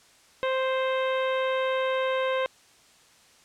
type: harmonic tone with a mistuned harmonic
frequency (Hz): 523.3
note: C5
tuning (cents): 0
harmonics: 1 / 2 / 3 / 4 / 5 / 6 / 7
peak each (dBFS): -25 / -31 / -35 / -37 / -39 / -41 / -42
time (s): 0.43-2.46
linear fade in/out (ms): 0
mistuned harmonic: 7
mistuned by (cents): +28
effects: white hiss -57 dBFS RMS until 3.44 s + low-pass 8000 Hz 12 dB/octave